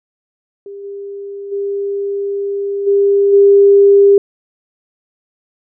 sine tone with level steps, 400 Hz, G4, 35 cents sharp, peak -27 / -24 / -16 / -8 / -4 dBFS, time 0.66-4.18 s, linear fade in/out 2 ms, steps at 0.83 / 1.51 / 2.86 / 3.32 s, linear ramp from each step 20 ms, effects none

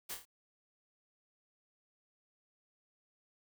white noise with echo, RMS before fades -42 dBFS, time 0.09-0.15 s, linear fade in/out 10 ms, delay 26 ms, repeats 4, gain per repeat -5 dB, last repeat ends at 0.254 s, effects none

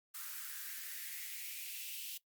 blue noise with high-pass filter sweep, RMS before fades -45 dBFS, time 0.14-2.18 s, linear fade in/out 10 ms, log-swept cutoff 1300 to 3000 Hz, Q 4, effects noise-tail reverb RT60 0.1 s tail -18 dB re dry + Opus 48 kbps

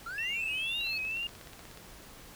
triangle linear sweep, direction up, 1318.5 to 4423 Hz, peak -35 dBFS, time 0.06-0.98 s, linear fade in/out 5 ms
sine tone with vibrato, 2668 Hz, E7, 20 cents sharp, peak -32 dBFS, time 0.18-1.27 s, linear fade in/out 2 ms, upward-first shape triangle, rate 2.1 Hz, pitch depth 99 cents each way
click train, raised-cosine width 0.2 ms, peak -32 dBFS, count 17, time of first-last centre 0.81-1.774 s, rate 16.6 Hz
effects pink hiss -51 dBFS RMS until 2.35 s

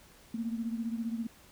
sine beating tone pair, 226.1 / 241.1 Hz, A3 / B3, +47 / -41 cents, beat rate 15 Hz, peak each -33 / -38 dBFS, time 0.34-1.27 s, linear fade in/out 5 ms, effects pink hiss -58 dBFS RMS until 1.51 s

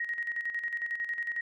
sine tone with tremolo, 1884 Hz, A#6, 18 cents sharp, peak -29 dBFS, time 0-1.41 s, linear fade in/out 5 ms, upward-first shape square, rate 11 Hz, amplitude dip 60%, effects none

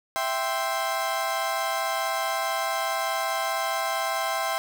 30% pulse chord, C major, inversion first, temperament equal, 659.3 / 784 / 1046.5 Hz, E5 / G5 / C6, 0 / 0 / 0 cents, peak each -27 dBFS, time 0.16-4.58 s, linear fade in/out 0 ms, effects none

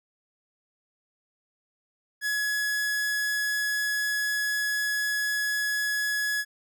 45% pulse tone, 1688 Hz, G#6, 28 cents sharp, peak -25 dBFS, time 2.21-6.45 s, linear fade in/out 50 ms, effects none

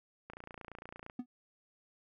click train, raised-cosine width 0.5 ms, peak -31 dBFS, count 24, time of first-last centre 0.3-1.099 s, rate 28.8 Hz
triangle tone with exponential decay, 247.4 Hz, B3, 3 cents sharp, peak -30 dBFS, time 1.19-1.26 s, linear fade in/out 5 ms, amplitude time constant 15 ms
effects none

